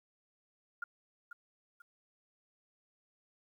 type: tone with echo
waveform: sine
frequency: 1409 Hz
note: F6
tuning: 15 cents sharp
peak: -35 dBFS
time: 0.82-0.84 s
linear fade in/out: 5 ms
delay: 490 ms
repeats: 2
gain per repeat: -9 dB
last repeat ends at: 1.82 s
effects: 12-bit

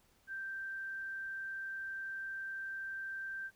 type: tone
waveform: sine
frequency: 1568 Hz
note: G6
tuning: in tune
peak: -39 dBFS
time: 0.27-3.51 s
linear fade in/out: 50 ms
effects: pink hiss -70 dBFS RMS until 3.55 s

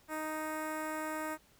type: tone with notch filter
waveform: 10% pulse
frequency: 311.1 Hz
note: D#4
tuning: in tune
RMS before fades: -38 dBFS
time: 0.08-1.38 s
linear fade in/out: 50 ms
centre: 4400 Hz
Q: 0.85
effects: pink hiss -65 dBFS RMS until 1.59 s

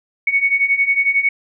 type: beating tone pair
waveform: sine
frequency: 2217 / 2228 Hz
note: C#7 / C#7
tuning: 0 / +8 cents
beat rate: 11 Hz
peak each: -18 / -15 dBFS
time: 0.27-1.29 s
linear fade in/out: 5 ms
effects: none

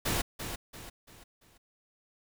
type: noise with echo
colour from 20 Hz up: pink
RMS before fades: -30 dBFS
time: 0.05-0.22 s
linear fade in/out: 10 ms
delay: 340 ms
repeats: 4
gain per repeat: -8 dB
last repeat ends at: 1.58 s
effects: none

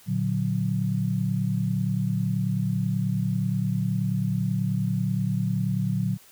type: chord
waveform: sine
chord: Bb augmented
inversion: none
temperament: equal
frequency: 116.54 / 146.83 / 185 Hz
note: Bb2 / D3 / F#3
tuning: 0 / 0 / 0 cents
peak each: -27 / -28 / -26 dBFS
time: 0.06-6.18 s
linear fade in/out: 50 ms
effects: white hiss -53 dBFS RMS until 6.31 s

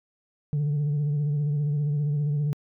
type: tone with vibrato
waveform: sine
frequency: 146.83 Hz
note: D3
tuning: in tune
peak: -20 dBFS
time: 0.53-2.53 s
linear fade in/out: 0 ms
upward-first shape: sine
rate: 15 Hz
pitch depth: 46 cents each way
effects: tanh soft clip ceiling -21 dBFS

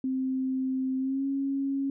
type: tone with pitch glide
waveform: sine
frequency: 261.6 to 274.3 Hz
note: C4 to C#4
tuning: 0 to -18 cents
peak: -26 dBFS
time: 0.04-1.9 s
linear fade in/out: 2 ms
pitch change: +82 cents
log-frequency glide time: 0.98-1.26 s
effects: none

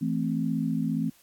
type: chord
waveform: sine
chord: A minor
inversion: second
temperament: equal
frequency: 164.81 / 220 / 261.6 Hz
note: E3 / A3 / C4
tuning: 0 / 0 / 0 cents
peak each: -29 dBFS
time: 0.01-1.1 s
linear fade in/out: 10 ms
effects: white hiss -60 dBFS RMS until 1.22 s + AAC 64 kbps

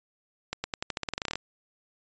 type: accelerating click train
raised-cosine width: 0.2 ms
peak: -13 dBFS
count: 16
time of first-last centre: 0.53-1.356 s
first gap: 110 ms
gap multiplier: 0.89
effects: resampled to 16000 Hz

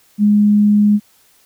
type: tone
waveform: sine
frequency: 207.7 Hz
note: G#3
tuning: in tune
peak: -8 dBFS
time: 0.18-1 s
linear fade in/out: 50 ms
effects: white hiss -53 dBFS RMS until 1.45 s

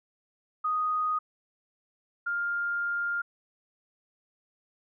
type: tone pair in turn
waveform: sine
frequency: 1244.5 / 1403 Hz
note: D#6 / F6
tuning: 0 / +8 cents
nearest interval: major second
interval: 208 cents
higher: second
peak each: -25 / -27 dBFS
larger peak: first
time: 0.64-1.19 / 2.26-3.22 s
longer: second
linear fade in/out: 10 ms
effects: none

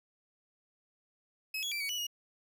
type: tone with pitch steps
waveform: 30% pulse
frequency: 2565 / 3356 / 2341 / 2248 / 2952 / 2875 Hz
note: E7 / G#7 / D7 / C#7 / F#7 / F7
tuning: -48 / +17 / -6 / +24 / -5 / +50 cents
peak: -31 dBFS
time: 1.54-2.068 s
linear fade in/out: 5 ms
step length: 88 ms
effects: none

